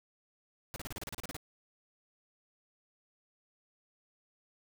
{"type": "noise bursts", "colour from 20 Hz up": "pink", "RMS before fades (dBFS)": -41, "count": 12, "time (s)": [0.74, 1.366], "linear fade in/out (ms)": 0, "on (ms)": 21, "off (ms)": 34, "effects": []}